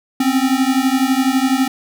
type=beating tone pair; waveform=square; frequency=257.4 / 269.4 Hz; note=C4 / C#4; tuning=-28 / -49 cents; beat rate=12 Hz; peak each=-17 dBFS; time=0.2-1.68 s; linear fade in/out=5 ms; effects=none